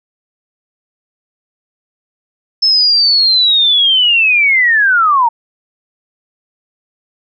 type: linear sweep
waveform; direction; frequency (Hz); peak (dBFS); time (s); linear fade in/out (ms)
sine; down; 5274 to 893; -7; 2.62-5.29; 10
effects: none